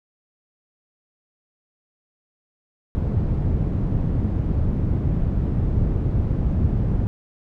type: low-pass noise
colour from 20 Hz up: white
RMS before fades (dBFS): -21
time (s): 2.95-7.07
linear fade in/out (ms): 0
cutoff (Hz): 130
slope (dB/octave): 12
effects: none